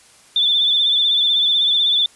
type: tone with vibrato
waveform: sine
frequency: 3520 Hz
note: A7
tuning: in tune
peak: -13 dBFS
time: 0.36-2.06 s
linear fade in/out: 2 ms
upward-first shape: sine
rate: 16 Hz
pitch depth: 46 cents each way
effects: white hiss -49 dBFS RMS until 2.15 s + resampled to 24000 Hz